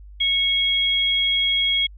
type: tone pair together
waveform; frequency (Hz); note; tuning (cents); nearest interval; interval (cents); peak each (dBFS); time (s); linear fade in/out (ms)
sine; 2200 / 3296; C#7 / G#7; -14 / -14; perfect fifth; 700; -24 / -18; 0.2-1.87; 10
effects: added 50 Hz sine -39 dBFS peak until 1.97 s